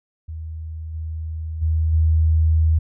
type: tone with level steps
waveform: sine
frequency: 79.7 Hz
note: D#2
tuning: 42 cents sharp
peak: -28 / -25 / -16 / -13 dBFS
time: 0.28-2.79 s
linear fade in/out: 10 ms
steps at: 0.93 / 1.61 / 1.92 s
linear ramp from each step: 20 ms
effects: none